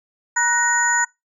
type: tone cluster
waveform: sine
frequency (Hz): 954 / 1480 / 1871 / 6950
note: A#5 / F#6 / A#6 / A8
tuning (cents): +40 / 0 / +6 / -22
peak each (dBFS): -21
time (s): 0.36-1.05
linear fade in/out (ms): 10
effects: noise-tail reverb RT60 0.2 s tail -24 dB re dry